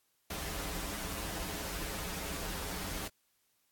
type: noise with comb filter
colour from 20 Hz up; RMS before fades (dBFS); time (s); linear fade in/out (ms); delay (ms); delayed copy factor
pink; -39; 0.3-3.08; 5; 8.3; -1
effects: white hiss -75 dBFS RMS until 3.71 s + AAC 64 kbps